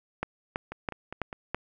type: two click trains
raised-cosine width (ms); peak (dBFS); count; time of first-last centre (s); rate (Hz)
0.5; -22 / -14; 4 / 5; 0.72-1.329 / 0.23-1.546; 4.93 / 3.04
effects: none